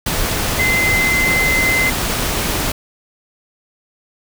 sine tone in noise, 2061 Hz, C7, 27 cents flat, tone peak -14 dBFS, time 0.59-1.9 s, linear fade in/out 5 ms, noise pink, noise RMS -19 dBFS, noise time 0.06-2.72 s, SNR +2 dB, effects none

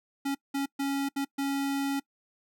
square tone bursts at uneven times, 277.2 Hz, C#4, in tune, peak -28 dBFS, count 5, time 0.25-0.35 / 0.54-0.66 / 0.79-1.09 / 1.16-1.25 / 1.38-2 s, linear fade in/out 10 ms, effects noise-tail reverb RT60 0.1 s tail -23 dB re dry

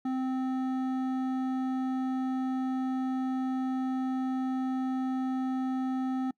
sine tone with hard clipping, 260 Hz, C4, 11 cents flat, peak -30 dBFS, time 0.05-6.31 s, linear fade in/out 5 ms, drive 10 dB, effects noise-tail reverb RT60 0.1 s tail -25 dB re dry

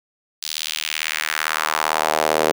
sawtooth tone with high-pass filter sweep, 77.78 Hz, D#2, in tune, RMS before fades -22 dBFS, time 0.42-2.52 s, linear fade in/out 10 ms, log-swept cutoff 4400 to 460 Hz, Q 1.8, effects none

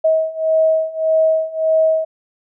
sine beating tone pair, 637 / 638.7 Hz, D#5 / D#5, +41 / +45 cents, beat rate 1.7 Hz, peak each -17 / -15 dBFS, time 0.04-2.05 s, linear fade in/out 10 ms, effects none

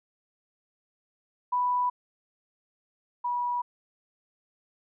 sine tone pair in turn, 987.8 / 972.5 Hz, B5 / B5, 0 / -27 cents, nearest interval unison, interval 27 cents, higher first, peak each -23 / -26 dBFS, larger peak first, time 1.52-1.9 / 3.24-3.62 s, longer neither, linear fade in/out 10 ms, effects none

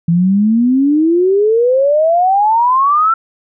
sine exponential sweep, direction up, 164.81 to 1359 Hz, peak -8 dBFS, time 0.08-3.14 s, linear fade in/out 5 ms, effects none

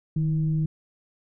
sine tone with frequency modulation, 155.56 Hz, D#3, in tune, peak -21 dBFS, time 0.16-0.66 s, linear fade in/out 5 ms, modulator 169 Hz, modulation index 0.3, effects none

